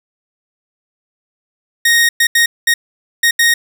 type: tone bursts at uneven times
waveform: sawtooth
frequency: 1864.7 Hz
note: A#6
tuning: in tune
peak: -5 dBFS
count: 6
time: 1.85-2.09 / 2.2-2.27 / 2.35-2.46 / 2.67-2.74 / 3.23-3.31 / 3.39-3.54 s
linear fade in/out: 5 ms
effects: none